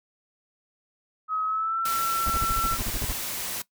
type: tone with pitch glide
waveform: sine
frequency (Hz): 1274 to 1342.8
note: D#6 to E6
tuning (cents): +41 to +32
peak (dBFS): -24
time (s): 1.28-2.78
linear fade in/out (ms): 50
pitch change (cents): +91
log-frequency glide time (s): 1.45-1.8
type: noise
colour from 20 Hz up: white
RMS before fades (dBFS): -32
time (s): 1.85-3.62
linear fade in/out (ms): 5
type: noise bursts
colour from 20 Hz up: brown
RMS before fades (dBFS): -29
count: 12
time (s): 2.26-3.127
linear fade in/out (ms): 5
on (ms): 42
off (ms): 33
effects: noise-tail reverb RT60 0.1 s tail -19 dB re dry